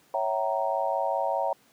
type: chord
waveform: sine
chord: C# diminished seventh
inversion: none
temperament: equal with one note detuned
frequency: 554.4 / 659.3 / 764.3 / 932.3 Hz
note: C#5 / E5 / G5 / Bb5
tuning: 0 / 0 / -44 / 0 cents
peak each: -30 dBFS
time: 0.14-1.53 s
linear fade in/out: 2 ms
effects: pink hiss -61 dBFS RMS until 1.72 s + high-pass 150 Hz 12 dB/octave